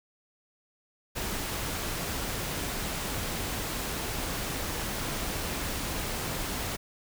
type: noise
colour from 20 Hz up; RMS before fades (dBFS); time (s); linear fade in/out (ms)
pink; -33; 1.15-6.77; 20
effects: none